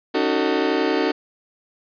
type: chord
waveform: 35% pulse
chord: D# half-diminished seventh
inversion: third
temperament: just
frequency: 280 / 311.1 / 373.4 / 448 Hz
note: C#4 / D#4 / F#4 / A4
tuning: +18 / 0 / +16 / +31 cents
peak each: -23 / -22 / -22 / -22 dBFS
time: 0.14-1.12 s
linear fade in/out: 10 ms
effects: resampled to 11025 Hz + 8-bit